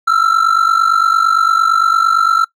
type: ring-modulated tone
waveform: triangle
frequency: 1342 Hz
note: E6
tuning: 31 cents sharp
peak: -4 dBFS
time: 0.07-2.45 s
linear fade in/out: 10 ms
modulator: 24.4 Hz
effects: noise-tail reverb RT60 0.1 s tail -21 dB re dry